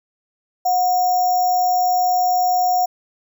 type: tone with sample-and-hold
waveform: sine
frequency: 729 Hz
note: F#5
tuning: 26 cents flat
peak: -14 dBFS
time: 0.65-2.86 s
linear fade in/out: 10 ms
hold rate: 6300 Hz
effects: none